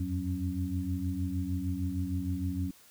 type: tone cluster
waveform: sine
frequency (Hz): 84.8 / 91.3 / 185.1 / 274.9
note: E2 / F#2 / F#3 / C#4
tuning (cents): +50 / -23 / +1 / -14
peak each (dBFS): -35 / -35 / -37 / -35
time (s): 0-2.71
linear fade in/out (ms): 5
effects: white hiss -58 dBFS RMS until 2.9 s